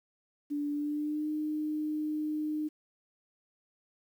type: tone with pitch glide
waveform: sine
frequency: 291.2 to 305 Hz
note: D4 to D#4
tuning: -15 to -34 cents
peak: -30 dBFS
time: 0.5-2.69 s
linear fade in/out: 20 ms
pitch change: +81 cents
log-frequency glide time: 0.71-1.29 s
effects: 10-bit